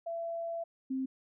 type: tone pair in turn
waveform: sine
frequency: 671 / 263.4 Hz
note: E5 / C4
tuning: +31 / +12 cents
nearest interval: octave + major third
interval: 1619 cents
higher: first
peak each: -34 / -31 dBFS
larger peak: second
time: 0.06-0.64 / 0.9-1.06 s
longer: first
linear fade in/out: 10 ms
effects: none